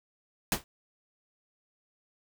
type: noise with exponential decay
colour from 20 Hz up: pink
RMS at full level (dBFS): -22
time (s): 0.52-0.64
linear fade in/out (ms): 1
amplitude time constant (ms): 24
effects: none